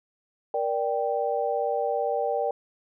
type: chord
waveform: sine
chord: G minor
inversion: first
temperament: just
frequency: 470.4 / 588 / 784 Hz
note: Bb4 / D5 / G5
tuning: +16 / +2 / 0 cents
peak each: -28 dBFS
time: 0.54-2.51 s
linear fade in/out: 2 ms
effects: none